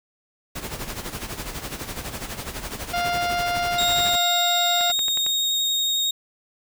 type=noise with tremolo; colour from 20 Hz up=pink; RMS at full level=-30 dBFS; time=0.55-4.16 s; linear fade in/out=10 ms; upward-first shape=sine; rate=12 Hz; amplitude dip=65%
type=harmonic tone; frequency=701 Hz; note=F5; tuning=6 cents sharp; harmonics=1 / 2 / 3 / 4 / 5 / 6 / 7 / 8; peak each=-23 / -29 / -33 / -35 / -37 / -39 / -40 / -41 dBFS; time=2.93-4.92 s; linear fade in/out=10 ms
type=tone with vibrato; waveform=35% pulse; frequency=3729 Hz; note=A#7; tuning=in tune; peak=-19 dBFS; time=3.78-6.11 s; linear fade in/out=5 ms; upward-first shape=sine; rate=11 Hz; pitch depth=13 cents each way
type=click train; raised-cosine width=0.3 ms; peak=-17 dBFS; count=6; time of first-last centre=4.81-5.265 s; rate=11 Hz
effects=none